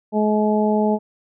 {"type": "harmonic tone", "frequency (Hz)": 212.6, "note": "G#3", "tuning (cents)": 41, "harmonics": [1, 2, 3, 4], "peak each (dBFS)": [-18, -21, -23, -24], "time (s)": [0.12, 0.99], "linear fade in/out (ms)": 50, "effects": []}